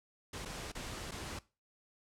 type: noise with dropouts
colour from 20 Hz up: pink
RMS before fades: -43 dBFS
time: 0.33-1.39 s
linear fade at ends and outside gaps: 5 ms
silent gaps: 0.451-0.456 / 0.719-0.75 / 1.111-1.118 s
effects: noise-tail reverb RT60 0.3 s tail -19 dB re dry + low-pass 9000 Hz 12 dB/octave